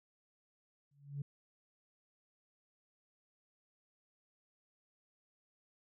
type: tone with exponential growth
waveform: sine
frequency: 141.9 Hz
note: C#3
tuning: 41 cents sharp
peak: -33 dBFS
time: 0.91-1.22 s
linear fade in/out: 5 ms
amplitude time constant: 66 ms
effects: tanh soft clip ceiling -33 dBFS